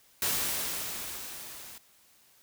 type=noise with level ramp; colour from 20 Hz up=white; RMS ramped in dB=-28 to -47 dBFS; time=0.22-1.78 s; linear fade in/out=2 ms; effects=white hiss -62 dBFS RMS until 2.42 s